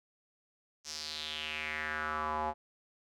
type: tone with band-pass filter sweep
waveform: square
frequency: 77.1 Hz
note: D#2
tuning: 15 cents flat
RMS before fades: -37 dBFS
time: 0.84-2.54 s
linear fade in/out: 50 ms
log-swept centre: 5900 to 800 Hz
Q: 4.1
effects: none